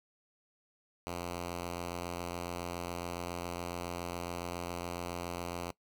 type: tone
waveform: 5% pulse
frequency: 87.2 Hz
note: F2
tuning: 2 cents flat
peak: -26 dBFS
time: 1.07-5.71 s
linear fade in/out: 0 ms
effects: noise-tail reverb RT60 0.1 s tail -20 dB re dry